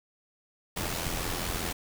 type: noise with amplitude modulation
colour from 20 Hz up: pink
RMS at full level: -30 dBFS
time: 0.76-1.73 s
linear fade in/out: 10 ms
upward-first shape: sine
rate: 85.4 Hz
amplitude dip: 55%
effects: none